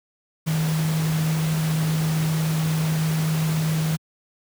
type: tone in noise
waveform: sine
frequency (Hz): 158.1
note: D#3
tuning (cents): +28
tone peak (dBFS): -19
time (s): 0.46-3.97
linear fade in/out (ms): 20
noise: pink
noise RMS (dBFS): -31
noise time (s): 0.46-3.97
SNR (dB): +9
effects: high-pass 100 Hz 12 dB/octave